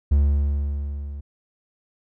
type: tone with level ramp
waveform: triangle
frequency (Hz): 71.4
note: D2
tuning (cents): -48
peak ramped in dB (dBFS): -11 to -29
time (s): 0.11-1.21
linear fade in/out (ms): 10
effects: none